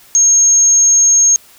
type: tone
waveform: sine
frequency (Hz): 6500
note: G#8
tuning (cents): -38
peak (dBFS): -6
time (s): 0.15-1.36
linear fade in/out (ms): 0
effects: white hiss -44 dBFS RMS until 1.58 s